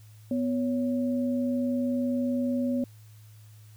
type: tone pair together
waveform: sine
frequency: 248.1 / 557 Hz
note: B3 / C#5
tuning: +8 / +8 cents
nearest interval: octave + major second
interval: 1400 cents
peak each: -25 / -33 dBFS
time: 0.31-2.84 s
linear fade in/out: 2 ms
effects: added 107 Hz sine -48 dBFS peak until 3.76 s + white hiss -61 dBFS RMS until 3.76 s